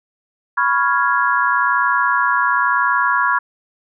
sine chord, C# dominant seventh, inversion third, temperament equal, 987.8 / 1108.7 / 1396.9 / 1661.2 Hz, B5 / C#6 / E#6 / G#6, 0 / 0 / 0 / 0 cents, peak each -19 dBFS, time 0.57-3.39 s, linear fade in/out 10 ms, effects none

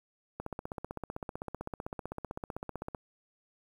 click train, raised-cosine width 1 ms, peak -23 dBFS, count 41, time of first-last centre 0.4-2.948 s, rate 15.7 Hz, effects 9-bit

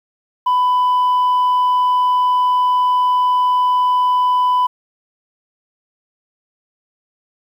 sine tone, 997 Hz, B5, 16 cents sharp, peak -9 dBFS, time 0.46-4.67 s, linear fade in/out 10 ms, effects tanh soft clip ceiling -11 dBFS + 8-bit

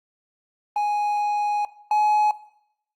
triangle tone pair in turn, 830.6 / 844.1 Hz, G#5 / G#5, 0 / +28 cents, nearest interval unison, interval 28 cents, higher second, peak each -18 / -15 dBFS, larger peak second, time 0.76-1.65 / 1.91-2.31 s, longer first, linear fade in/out 2 ms, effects noise-tail reverb RT60 0.7 s tail -17 dB re dry + Opus 24 kbps

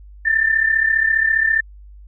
sine tone pair together, 1758 / 1792.9 Hz, A6 / A6, -2 / +32 cents, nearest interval unison, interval 34 cents, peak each -19 / -15 dBFS, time 0.25-1.61 s, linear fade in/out 10 ms, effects added 50 Hz sine -38 dBFS peak until 2.07 s

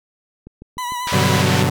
click train, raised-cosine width 3 ms, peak -24 dBFS, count 7, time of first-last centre 0.47-1.372 s, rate 6.65 Hz
40% pulse tone with vibrato, 987.8 Hz, B5, in tune, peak -22 dBFS, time 0.78-1.41 s, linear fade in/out 2 ms, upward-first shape triangle, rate 8.9 Hz, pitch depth 44 cents each way
pink band-pass noise, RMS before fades -25 dBFS, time 1.07-1.63 s, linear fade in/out 5 ms, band 1300 to 5200 Hz, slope 12 dB/octave
sawtooth chord, G major seventh, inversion none, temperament equal with one note detuned, 98 / 125.7 / 146.83 / 185 Hz, G2 / B2 / D3 / F#3, 0 / +31 / 0 / 0 cents, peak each -16 dBFS, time 1.12-1.7 s, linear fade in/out 10 ms
effects none

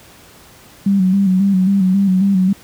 sine tone with vibrato, 191.7 Hz, G3, 38 cents flat, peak -10 dBFS, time 0.86-2.53 s, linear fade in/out 5 ms, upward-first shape square, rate 3.7 Hz, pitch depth 55 cents each way, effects pink hiss -43 dBFS RMS until 2.63 s + high-pass 60 Hz 12 dB/octave

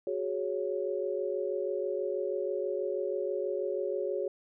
sine chord, F# suspended second, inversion none, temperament just, 370 / 416.2 / 555 Hz, F#4 / G#4 / C#5, 0 / +4 / +2 cents, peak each -34 dBFS, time 0.07-4.28 s, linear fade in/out 2 ms, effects none

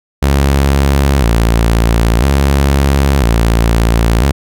sawtooth tone with vibrato, 62.8 Hz, B1, 30 cents sharp, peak -4 dBFS, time 0.22-4.32 s, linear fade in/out 10 ms, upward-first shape square, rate 0.5 Hz, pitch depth 170 cents each way, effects none

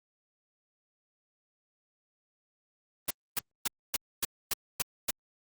white noise bursts, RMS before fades -29 dBFS, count 8, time 3.08-5.108 s, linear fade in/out 5 ms, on 26 ms, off 260 ms, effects Opus 32 kbps

